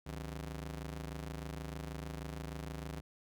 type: ring-modulated tone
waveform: sawtooth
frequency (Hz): 110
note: A2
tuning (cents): 0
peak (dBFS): -34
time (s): 0.06-3.01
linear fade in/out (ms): 10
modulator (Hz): 41.8
effects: none